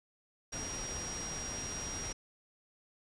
sine tone in noise, 5700 Hz, F8, 34 cents sharp, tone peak -40 dBFS, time 0.52-2.13 s, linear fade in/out 10 ms, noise pink, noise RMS -42 dBFS, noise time 0.52-2.13 s, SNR -1 dB, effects resampled to 22050 Hz

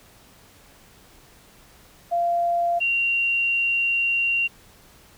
sine tone pair in turn, 690 / 2760 Hz, F5 / F7, -21 / -21 cents, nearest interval 2 octaves, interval 2400 cents, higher second, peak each -19 dBFS, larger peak neither, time 2.11-2.8 / 2.8-4.48 s, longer second, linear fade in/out 20 ms, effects pink hiss -52 dBFS RMS until 5.17 s

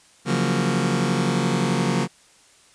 sawtooth chord, Gb major seventh, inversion second, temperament just, 138.75 / 173.43 / 185 / 231.2 Hz, Db3 / F3 / Gb3 / Bb3, +2 / -12 / 0 / -14 cents, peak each -21 dBFS, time 0.25-2.08 s, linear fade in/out 50 ms, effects white hiss -54 dBFS RMS until 2.74 s + resampled to 22050 Hz

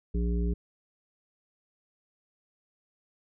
harmonic tone, 58.6 Hz, A#1, 10 cents sharp, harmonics 1 / 3 / 5 / 7, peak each -26 / -32 / -40 / -38 dBFS, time 0.14-0.54 s, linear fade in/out 10 ms, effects none

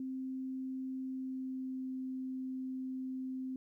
sine tone with pitch glide, 261.6 to 259.9 Hz, C4 to C4, 0 to -11 cents, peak -37 dBFS, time 0-3.56 s, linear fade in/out 2 ms, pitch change -11 cents, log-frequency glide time 1.01-1.9 s, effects 13-bit

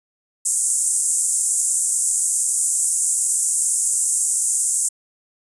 pink band-pass noise, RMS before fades -20 dBFS, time 0.45-4.89 s, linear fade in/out 10 ms, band 7300 to 9800 Hz, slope 48 dB/octave, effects resampled to 24000 Hz

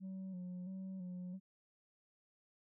sine tone with vibrato, 185 Hz, F#3, in tune, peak -40 dBFS, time 0-1.4 s, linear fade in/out 50 ms, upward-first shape square, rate 1.5 Hz, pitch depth 43 cents each way, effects tanh soft clip ceiling -42 dBFS

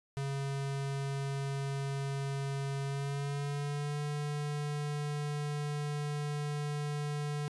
square tone with pitch glide, 138.1 to 147.16 Hz, C#3 to D3, -6 to +4 cents, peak -34 dBFS, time 0.17-7.48 s, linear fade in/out 0 ms, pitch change +110 cents, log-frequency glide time 2.84-4 s, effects resampled to 24000 Hz

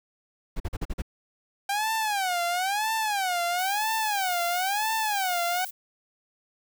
brown noise bursts, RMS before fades -28 dBFS, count 6, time 0.56-1.021 s, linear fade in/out 10 ms, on 41 ms, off 43 ms
sawtooth tone with vibrato, 784 Hz, G5, in tune, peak -21 dBFS, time 1.69-5.65 s, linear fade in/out 5 ms, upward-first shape sine, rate 1 Hz, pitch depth 220 cents each way
violet noise, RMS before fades -38 dBFS, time 3.58-5.71 s, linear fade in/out 10 ms
effects none

